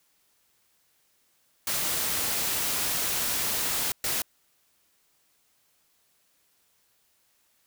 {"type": "noise bursts at uneven times", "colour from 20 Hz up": "white", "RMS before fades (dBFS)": -28, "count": 2, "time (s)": [[1.67, 3.92], [4.04, 4.22]], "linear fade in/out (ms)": 2, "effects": ["white hiss -68 dBFS RMS until 7.66 s"]}